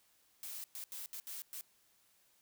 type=noise bursts at uneven times; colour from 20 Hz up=blue; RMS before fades=-45 dBFS; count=6; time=0.43-0.64 / 0.75-0.84 / 0.92-1.06 / 1.13-1.2 / 1.27-1.42 / 1.53-1.61 s; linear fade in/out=0 ms; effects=white hiss -71 dBFS RMS until 2.41 s